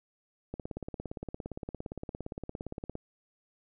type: click train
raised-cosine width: 2 ms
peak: -24 dBFS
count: 43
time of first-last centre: 0.54-2.954 s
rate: 17.4 Hz
effects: none